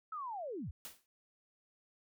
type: linear sweep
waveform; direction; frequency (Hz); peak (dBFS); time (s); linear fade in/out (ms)
sine; down; 1318.5 to 50.5; -39; 0.12-0.71; 5
type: noise with exponential decay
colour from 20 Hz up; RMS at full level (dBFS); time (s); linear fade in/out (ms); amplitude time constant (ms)
white; -44; 0.85-1.06; 0; 44
effects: none

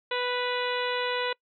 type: harmonic tone with a mistuned harmonic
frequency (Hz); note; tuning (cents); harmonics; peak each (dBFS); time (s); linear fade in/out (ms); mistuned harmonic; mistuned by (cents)
493.9; B4; 0; 1 / 2 / 3 / 4 / 5 / 6 / 7 / 8; -30 / -33 / -35 / -36 / -37 / -38 / -38 / -39; 0.11-1.33; 5; 6; -19
effects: noise-tail reverb RT60 0.1 s tail -25 dB re dry

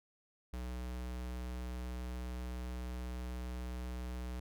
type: tone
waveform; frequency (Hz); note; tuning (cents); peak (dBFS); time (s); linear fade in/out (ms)
square; 61.74; B1; 0; -40; 0.53-4.4; 5
effects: none

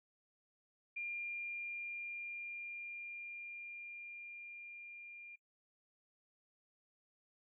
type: tone with level ramp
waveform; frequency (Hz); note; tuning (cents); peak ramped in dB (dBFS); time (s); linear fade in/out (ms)
sine; 2400; D7; +37; -39 to -50; 0.96-5.36; 10
effects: noise-tail reverb RT60 0.2 s tail -26 dB re dry

